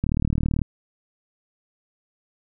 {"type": "click train", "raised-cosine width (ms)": 5, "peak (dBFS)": -10, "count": 23, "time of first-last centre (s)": [0.04, 0.617], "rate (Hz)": 38.1, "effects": []}